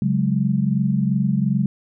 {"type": "chord", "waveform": "sine", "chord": "C# suspended fourth", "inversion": "none", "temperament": "equal", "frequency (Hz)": [138.59, 185, 207.7], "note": ["C#3", "F#3", "G#3"], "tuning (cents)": [0, 0, 0], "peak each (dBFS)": [-21, -21, -21], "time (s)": [0.02, 1.66], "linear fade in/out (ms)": 2, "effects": []}